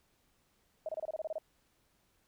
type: tone bursts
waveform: sine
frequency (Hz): 631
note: D#5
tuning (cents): +24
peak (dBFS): -34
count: 10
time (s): 0.86-1.383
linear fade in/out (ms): 2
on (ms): 28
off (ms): 27
effects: pink hiss -73 dBFS RMS until 2.27 s

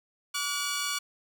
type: tone pair together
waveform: 10% pulse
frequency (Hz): 1147.7 / 1446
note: D6 / F#6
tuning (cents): -40 / -40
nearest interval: major third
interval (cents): 400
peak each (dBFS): -23 / -24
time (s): 0.34-0.99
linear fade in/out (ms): 10
effects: none

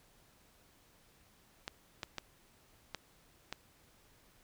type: clicks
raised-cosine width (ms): 0.2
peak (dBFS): -21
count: 5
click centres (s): 1.679 / 2.032 / 2.183 / 2.947 / 3.526
effects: pink hiss -66 dBFS RMS until 4.43 s

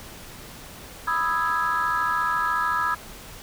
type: chord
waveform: sine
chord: E major seventh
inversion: second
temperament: equal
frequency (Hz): 987.8 / 1244.5 / 1318.5 / 1661.2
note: B5 / D#6 / E6 / G#6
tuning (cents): 0 / 0 / 0 / 0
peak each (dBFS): -26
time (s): 1.07-2.95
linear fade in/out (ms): 10
effects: tanh soft clip ceiling -14 dBFS + pink hiss -42 dBFS RMS until 3.42 s

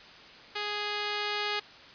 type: tone with level ramp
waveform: 5% pulse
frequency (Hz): 415.3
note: G#4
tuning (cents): 0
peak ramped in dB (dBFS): -20 to -17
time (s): 0.55-1.6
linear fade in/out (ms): 10
effects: white hiss -50 dBFS RMS until 1.94 s + resampled to 11025 Hz

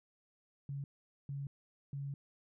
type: tone bursts at uneven times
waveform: sine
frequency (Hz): 139.8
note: C#3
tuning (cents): +15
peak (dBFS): -38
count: 3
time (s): 0.69-0.84 / 1.29-1.47 / 1.93-2.14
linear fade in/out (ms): 2
effects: none

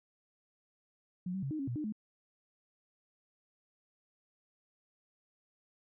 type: tone with pitch steps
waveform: sine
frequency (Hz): 180.8 / 191.7 / 136.5 / 309.6 / 274 / 120.5 / 303.5 / 213.9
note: F#3 / G3 / C#3 / D#4 / C#4 / B2 / D#4 / A3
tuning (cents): -40 / -38 / -26 / -9 / -20 / -42 / -43 / -49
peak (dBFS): -34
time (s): 1.26-1.924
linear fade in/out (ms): 5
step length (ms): 83
effects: none

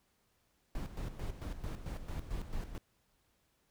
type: noise with tremolo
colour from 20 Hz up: brown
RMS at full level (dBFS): -38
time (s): 0.75-2.78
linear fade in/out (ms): 2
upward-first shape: square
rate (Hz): 4.5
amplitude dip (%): 65
effects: pink hiss -75 dBFS RMS until 3.7 s

